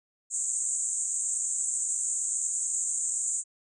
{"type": "band-pass noise", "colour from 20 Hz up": "white", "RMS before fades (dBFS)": -30, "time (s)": [0.3, 3.44], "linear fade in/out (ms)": 50, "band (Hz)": [6800, 8400], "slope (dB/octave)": 96, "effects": []}